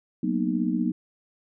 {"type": "chord", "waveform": "sine", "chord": "B major seventh", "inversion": "second", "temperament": "just", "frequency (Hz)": [185.21, 231.5, 246.9, 308.7], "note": ["F#3", "A#3", "B3", "D#4"], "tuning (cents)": [2, -12, 0, -14], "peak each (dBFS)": -28, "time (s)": [0.23, 0.92], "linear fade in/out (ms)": 5, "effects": []}